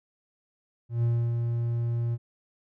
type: tone with ADSR envelope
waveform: triangle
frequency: 117.7 Hz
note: A#2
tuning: 17 cents sharp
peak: -19 dBFS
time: 0.89-2.18 s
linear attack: 140 ms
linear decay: 290 ms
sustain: -4 dB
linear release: 44 ms
effects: none